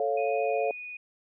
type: chord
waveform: sine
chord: A augmented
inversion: none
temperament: equal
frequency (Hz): 440 / 554.4 / 698.5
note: A4 / C#5 / E#5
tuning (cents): 0 / 0 / 0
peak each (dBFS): -29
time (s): 0-0.71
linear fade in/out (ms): 2
type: tone with pitch glide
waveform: sine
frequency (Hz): 2487 to 2471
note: D#7 to D#7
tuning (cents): -1 to -13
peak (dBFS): -37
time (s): 0.17-0.97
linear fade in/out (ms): 5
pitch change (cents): -12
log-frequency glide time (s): 0.43-0.51
effects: none